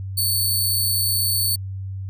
10% pulse tone, 4469 Hz, C#8, 13 cents sharp, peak -12 dBFS, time 0.17-1.56 s, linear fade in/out 10 ms, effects added 96 Hz sine -27 dBFS peak until 2.09 s

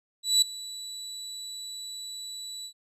30% pulse tone with ADSR envelope, 3945 Hz, B7, 3 cents flat, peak -14 dBFS, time 0.23-2.73 s, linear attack 190 ms, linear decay 5 ms, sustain -20 dB, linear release 78 ms, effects resampled to 32000 Hz

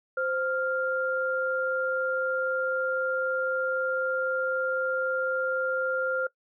sine tone pair together, 520.8 / 1396.9 Hz, C5 / F6, -8 / 0 cents, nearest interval octave + perfect fourth, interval 1708 cents, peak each -28 dBFS, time 0.17-6.27 s, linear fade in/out 5 ms, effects noise-tail reverb RT60 0.1 s tail -20 dB re dry

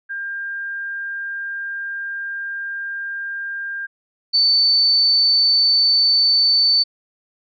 sine tone pair in turn, 1600 / 4525 Hz, G6 / C#8, +35 / +35 cents, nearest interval octave + tritone, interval 1800 cents, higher second, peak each -24 / -12 dBFS, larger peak second, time 0.09-3.87 / 4.33-6.84 s, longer first, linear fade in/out 20 ms, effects none

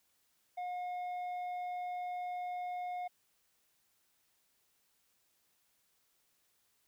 sine tone with tanh clipping, 719 Hz, F#5, 50 cents flat, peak -38 dBFS, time 0.57-3.08 s, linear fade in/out 10 ms, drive 6 dB, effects white hiss -75 dBFS RMS until 6.87 s

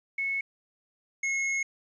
sine / square tone pair in turn, 2197 / 2171 Hz, C#7 / C#7, -16 / -37 cents, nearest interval unison, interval 21 cents, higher first, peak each -27 dBFS, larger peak neither, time 0.18-0.41 / 1.23-1.63 s, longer second, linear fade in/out 5 ms, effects resampled to 16000 Hz + 10-bit

